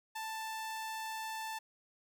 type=tone; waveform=sawtooth; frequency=883 Hz; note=A5; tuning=6 cents sharp; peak=-35 dBFS; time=0.15-1.59 s; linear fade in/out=10 ms; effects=none